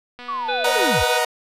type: click train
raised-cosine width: 0.3 ms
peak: -22 dBFS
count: 172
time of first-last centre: 0.19-0.888 s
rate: 245 Hz
type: linear sweep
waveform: sine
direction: down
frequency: 1176 to 39.68 Hz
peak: -23 dBFS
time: 0.28-1.04 s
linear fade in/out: 10 ms
type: harmonic tone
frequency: 496.7 Hz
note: B4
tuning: 10 cents sharp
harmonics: 1 / 3 / 5 / 7 / 8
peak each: -26 / -27 / -30 / -30 / -33 dBFS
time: 0.48-1.19 s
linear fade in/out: 10 ms
type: chord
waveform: sawtooth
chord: B major seventh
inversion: none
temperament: equal with one note detuned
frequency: 482.9 / 622.3 / 740 / 932.3 Hz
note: B4 / D#5 / F#5 / A#5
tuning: -39 / 0 / 0 / 0 cents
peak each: -20 dBFS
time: 0.64-1.25 s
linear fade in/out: 5 ms
effects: resampled to 32000 Hz